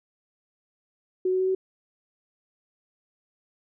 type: tone with pitch steps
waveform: sine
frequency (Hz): 370 / 372.6 / 375.2 / 377.8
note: F#4 / F#4 / F#4 / F#4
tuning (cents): 0 / +12 / +24 / +36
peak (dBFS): -21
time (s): 1.25-1.55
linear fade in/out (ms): 5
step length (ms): 75
effects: none